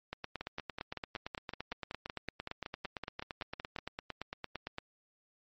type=two click trains; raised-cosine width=0.3 ms; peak=-22 / -23 dBFS; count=42 / 19; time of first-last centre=0.13-4.784 / 0.41-3.787 s; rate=8.81 / 5.33 Hz; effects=MP3 32 kbps